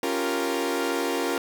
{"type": "chord", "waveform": "sawtooth", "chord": "G half-diminished seventh", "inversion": "second", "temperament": "equal", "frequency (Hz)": [277.2, 349.2, 392, 466.2], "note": ["Db4", "F4", "G4", "Bb4"], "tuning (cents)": [0, 0, 0, 0], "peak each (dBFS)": [-26, -25, -30, -25], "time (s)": [0.03, 1.38], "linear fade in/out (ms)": 2, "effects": []}